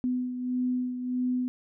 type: beating tone pair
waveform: sine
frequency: 250.5 / 252.1 Hz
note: B3 / B3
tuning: +25 / +36 cents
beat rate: 1.6 Hz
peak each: -27 / -35 dBFS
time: 0.04-1.48 s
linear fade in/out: 0 ms
effects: none